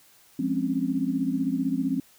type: chord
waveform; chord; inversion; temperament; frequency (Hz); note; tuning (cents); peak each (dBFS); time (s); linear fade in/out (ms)
sine; Db major seventh; first; equal with one note detuned; 174.61 / 206.9 / 261.6 / 277.2; F3 / Ab3 / C4 / Db4; 0 / -6 / 0 / 0; -32 / -32 / -26 / -29; 0.39-2; 5
effects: white hiss -57 dBFS RMS until 2.18 s